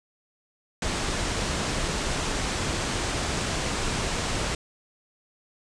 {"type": "low-pass noise", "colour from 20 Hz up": "pink", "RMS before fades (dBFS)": -28, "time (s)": [0.82, 4.55], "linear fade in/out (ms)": 2, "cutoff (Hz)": 8900, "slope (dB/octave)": 48, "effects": []}